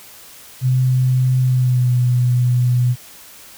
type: tone with pitch glide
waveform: sine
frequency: 128.3 to 123.72 Hz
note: C3 to B2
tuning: -34 to +3 cents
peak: -12 dBFS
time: 0.61-2.96 s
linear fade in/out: 50 ms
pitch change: -63 cents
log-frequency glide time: 1.42-1.95 s
effects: white hiss -41 dBFS RMS until 3.57 s